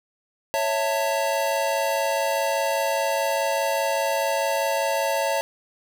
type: chord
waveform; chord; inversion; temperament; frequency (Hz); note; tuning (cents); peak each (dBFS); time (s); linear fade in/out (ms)
square; A major; first; equal with one note detuned; 554.4 / 659.3 / 895.4; C#5 / E5 / A5; 0 / 0 / +30; -26 / -27 / -27; 0.54-5.41; 0
effects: none